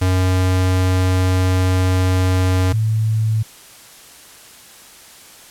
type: tone pair in turn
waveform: square / sine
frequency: 92.5 / 110 Hz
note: F#2 / A2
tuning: 0 / 0 cents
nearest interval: minor third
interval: 300 cents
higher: second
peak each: -14 dBFS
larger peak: neither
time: 0.01-2.73 / 2.73-3.43 s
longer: first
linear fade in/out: 10 ms
effects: white hiss -42 dBFS RMS until 5.5 s + low-pass 12000 Hz 12 dB/octave